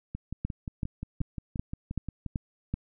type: two click trains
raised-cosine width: 5 ms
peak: -22 / -17 dBFS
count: 13 / 7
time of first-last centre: 0.15-2.263 / 0.45-2.74 s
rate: 5.68 / 2.62 Hz
effects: none